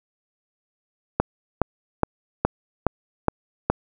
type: click train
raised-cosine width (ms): 1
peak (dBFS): -3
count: 7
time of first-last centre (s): 1.2-3.7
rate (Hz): 2.4
effects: none